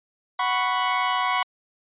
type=chord; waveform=sawtooth; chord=F# suspended fourth; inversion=none; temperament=equal; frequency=740 / 987.8 / 1108.7 Hz; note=F#5 / B5 / C#6; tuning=0 / 0 / 0 cents; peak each=-23 / -21 / -21 dBFS; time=0.39-1.43 s; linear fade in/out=5 ms; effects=resampled to 8000 Hz